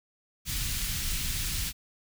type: band-stop noise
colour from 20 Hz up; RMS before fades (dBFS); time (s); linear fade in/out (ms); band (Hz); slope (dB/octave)
pink; -31; 0.45-1.73; 50; 120 to 2700; 12
effects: none